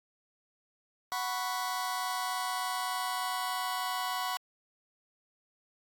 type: chord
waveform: sawtooth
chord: F# suspended fourth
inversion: none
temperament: just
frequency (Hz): 740 / 986.7 / 1110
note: F#5 / B5 / C#6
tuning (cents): 0 / -2 / +2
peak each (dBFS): -32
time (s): 1.12-4.37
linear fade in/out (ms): 0
effects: AAC 64 kbps